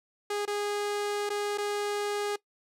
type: tone with dropouts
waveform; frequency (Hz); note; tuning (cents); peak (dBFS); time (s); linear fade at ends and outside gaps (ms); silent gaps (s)
sawtooth; 411.6; G#4; -16; -25; 0.3-2.36; 5; 0.454-0.476 / 1.293-1.301 / 1.576-1.582
effects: noise-tail reverb RT60 0.1 s tail -20 dB re dry + low-pass 11000 Hz 12 dB/octave